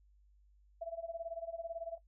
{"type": "tone with tremolo", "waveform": "sine", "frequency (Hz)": 666, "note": "E5", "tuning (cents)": 18, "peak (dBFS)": -36, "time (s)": [0.81, 1.98], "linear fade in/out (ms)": 10, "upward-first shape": "sine", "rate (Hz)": 18, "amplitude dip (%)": 85, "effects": ["noise-tail reverb RT60 0.1 s tail -17 dB re dry", "added 50 Hz sine -63 dBFS peak until 2.07 s"]}